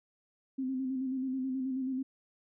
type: tone with vibrato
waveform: sine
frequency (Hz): 261.6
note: C4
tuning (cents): 0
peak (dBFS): -31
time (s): 0.58-2.03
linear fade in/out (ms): 10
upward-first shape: square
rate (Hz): 9.3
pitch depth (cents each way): 34
effects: none